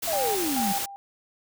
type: noise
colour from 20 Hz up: white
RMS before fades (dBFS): -30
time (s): 0.02-0.86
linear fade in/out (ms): 10
type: exponential sweep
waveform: sine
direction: down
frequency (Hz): 698.5 to 185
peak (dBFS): -26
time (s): 0.07-0.73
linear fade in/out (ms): 10
type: tone with tremolo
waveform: sine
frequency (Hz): 796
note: G5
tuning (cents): +26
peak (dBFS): -26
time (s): 0.13-0.96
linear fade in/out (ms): 0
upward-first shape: square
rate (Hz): 2.3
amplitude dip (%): 75
effects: none